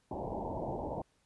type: low-pass noise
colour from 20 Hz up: white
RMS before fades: -38 dBFS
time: 0.11-1.02 s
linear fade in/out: 5 ms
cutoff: 930 Hz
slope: 96 dB/octave
effects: pink hiss -73 dBFS RMS until 1.25 s + resampled to 24000 Hz